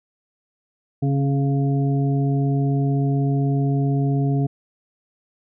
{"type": "harmonic tone with a mistuned harmonic", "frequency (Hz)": 139.4, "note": "C#3", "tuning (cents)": 10, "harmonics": [1, 2, 3, 5], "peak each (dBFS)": [-18, -24, -30, -33], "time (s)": [1.02, 4.47], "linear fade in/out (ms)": 10, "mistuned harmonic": 2, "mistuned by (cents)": -22, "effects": []}